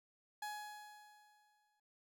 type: tone with exponential decay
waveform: 30% pulse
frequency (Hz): 840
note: G#5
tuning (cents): +19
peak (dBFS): -38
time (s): 0.42-1.8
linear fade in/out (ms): 5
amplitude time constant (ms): 300
effects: none